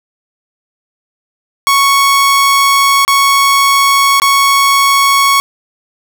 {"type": "tone with dropouts", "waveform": "sawtooth", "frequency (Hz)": 1108.7, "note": "C#6", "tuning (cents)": 0, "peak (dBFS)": -3, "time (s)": [1.67, 5.4], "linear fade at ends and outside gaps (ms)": 0, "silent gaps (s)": [[3.05, 3.079], [4.199, 4.219]], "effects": []}